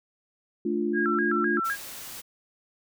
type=chord; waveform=sine; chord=D minor; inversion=second; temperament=equal; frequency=220 / 293.7 / 349.2 Hz; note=A3 / D4 / F4; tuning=0 / 0 / 0 cents; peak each=-29 / -30 / -27 dBFS; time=0.65-1.6 s; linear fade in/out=5 ms
type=tone with vibrato; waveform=sine; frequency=1480 Hz; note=F#6; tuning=in tune; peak=-25 dBFS; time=0.93-1.77 s; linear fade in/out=50 ms; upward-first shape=square; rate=3.9 Hz; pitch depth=170 cents each way
type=noise; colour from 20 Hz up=white; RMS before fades=-40 dBFS; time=1.64-2.22 s; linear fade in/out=20 ms
effects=none